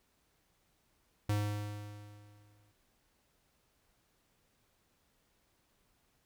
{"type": "tone with exponential decay", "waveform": "square", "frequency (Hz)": 103.83, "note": "G#2", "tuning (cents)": 0, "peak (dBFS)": -29, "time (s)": [1.29, 2.72], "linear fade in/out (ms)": 5, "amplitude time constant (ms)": 310, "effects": ["pink hiss -74 dBFS RMS until 6.25 s"]}